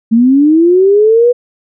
sine linear sweep, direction up, 220 to 493.9 Hz, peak -4 dBFS, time 0.11-1.33 s, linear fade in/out 20 ms, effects none

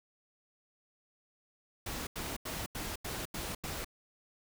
pink noise bursts, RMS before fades -39 dBFS, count 7, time 1.86-3.846 s, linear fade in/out 5 ms, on 210 ms, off 86 ms, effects none

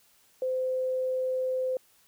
sine tone, 515 Hz, C5, 28 cents flat, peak -26 dBFS, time 0.42-1.77 s, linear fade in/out 2 ms, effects white hiss -63 dBFS RMS until 2.07 s

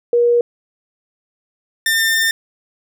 sine / sawtooth tone pair in turn, 477.2 / 1801.7 Hz, A#4 / A6, +41 / +41 cents, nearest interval octave + major seventh, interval 2300 cents, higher second, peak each -10 dBFS, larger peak neither, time 0.13-0.41 / 1.86-2.31 s, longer second, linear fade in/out 2 ms, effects none

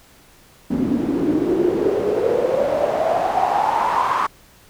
pink noise with band-pass filter sweep, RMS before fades -19 dBFS, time 0.7-4.27 s, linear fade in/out 10 ms, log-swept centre 240 to 1100 Hz, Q 7.4, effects pink hiss -50 dBFS RMS until 4.69 s

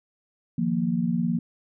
sine chord, Eb suspended second, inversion none, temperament just, 155.56 / 175.01 / 233.3 Hz, Eb3 / F3 / Bb3, 0 / +4 / +2 cents, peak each -31 / -25 / -25 dBFS, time 0.58-1.39 s, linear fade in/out 5 ms, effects none

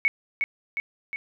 sine tone with echo, 2217 Hz, C#7, in tune, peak -17 dBFS, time 0.05-0.08 s, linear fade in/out 0 ms, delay 360 ms, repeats 3, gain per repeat -4 dB, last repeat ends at 1.16 s, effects none

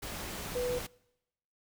sine tone in noise, 493.9 Hz, B4, in tune, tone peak -30 dBFS, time 0.55-0.79 s, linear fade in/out 10 ms, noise pink, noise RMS -40 dBFS, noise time 0.02-0.87 s, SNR +7 dB, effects noise-tail reverb RT60 0.9 s tail -24 dB re dry

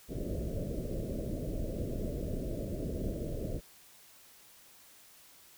pink low-pass noise, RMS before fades -36 dBFS, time 0.08-3.61 s, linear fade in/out 50 ms, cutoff 640 Hz, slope 96 dB/octave, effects white hiss -58 dBFS RMS until 5.57 s

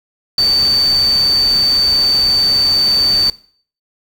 sine tone in noise, 4568 Hz, D8, 49 cents flat, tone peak -10 dBFS, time 0.38-3.3 s, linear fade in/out 2 ms, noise pink, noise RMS -27 dBFS, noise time 0.38-3.3 s, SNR +14 dB, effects noise-tail reverb RT60 0.5 s tail -19 dB re dry

